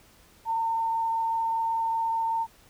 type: tone with frequency modulation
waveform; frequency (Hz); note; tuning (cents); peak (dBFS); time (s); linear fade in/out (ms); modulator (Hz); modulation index
sine; 907; A#5; -48; -24; 0.45-2.47; 50; 25.1; 0.33
effects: pink hiss -57 dBFS RMS until 2.69 s